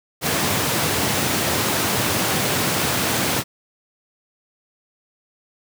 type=high-pass noise; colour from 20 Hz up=pink; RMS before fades=-21 dBFS; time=0.21-3.44 s; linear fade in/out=50 ms; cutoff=100 Hz; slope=24 dB/octave; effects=none

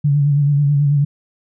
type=tone with vibrato; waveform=sine; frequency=143.9 Hz; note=D3; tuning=35 cents flat; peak=-11 dBFS; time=0.04-1.05 s; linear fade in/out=10 ms; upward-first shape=sine; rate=9.2 Hz; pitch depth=44 cents each way; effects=none

